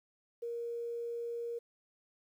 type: tone with quantisation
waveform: sine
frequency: 470 Hz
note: A#4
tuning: 14 cents sharp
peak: -36 dBFS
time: 0.42-1.59 s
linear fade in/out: 10 ms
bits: 11
effects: none